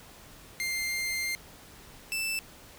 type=tone pair in turn; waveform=sawtooth; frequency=2101 / 2648 Hz; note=C7 / E7; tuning=+7 / +7 cents; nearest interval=major third; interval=400 cents; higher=second; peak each=-26 dBFS; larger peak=neither; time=0.6-1.35 / 2.12-2.39 s; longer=first; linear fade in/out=0 ms; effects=pink hiss -51 dBFS RMS until 2.78 s